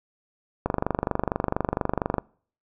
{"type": "click train", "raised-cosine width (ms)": 1, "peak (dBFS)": -9, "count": 38, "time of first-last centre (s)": [0.66, 2.183], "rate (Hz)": 24.3, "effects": ["noise-tail reverb RT60 0.5 s tail -25 dB re dry"]}